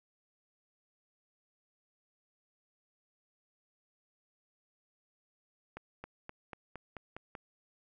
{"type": "accelerating click train", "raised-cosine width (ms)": 0.5, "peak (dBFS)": -28, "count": 8, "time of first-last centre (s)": [5.77, 7.352], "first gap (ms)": 270, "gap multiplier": 0.94, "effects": []}